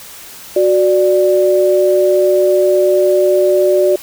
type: tone pair together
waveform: sine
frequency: 368.8 / 589 Hz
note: F#4 / D5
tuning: -6 / +5 cents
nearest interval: minor sixth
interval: 811 cents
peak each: -11 dBFS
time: 0.56-3.96 s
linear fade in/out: 5 ms
effects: white hiss -34 dBFS RMS until 4.02 s